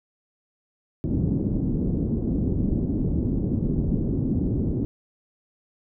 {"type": "low-pass noise", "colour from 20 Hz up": "white", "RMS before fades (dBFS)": -24, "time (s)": [1.04, 4.85], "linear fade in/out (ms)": 0, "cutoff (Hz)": 290, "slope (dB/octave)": 24, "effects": []}